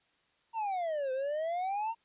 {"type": "exponential two-way sweep", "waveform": "triangle", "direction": "down then up", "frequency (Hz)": [932.3, 512, 932.3], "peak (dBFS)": -29, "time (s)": [0.53, 1.95], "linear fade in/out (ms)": 50, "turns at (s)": 1.12, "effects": ["white hiss -71 dBFS RMS until 2.04 s", "resampled to 8000 Hz"]}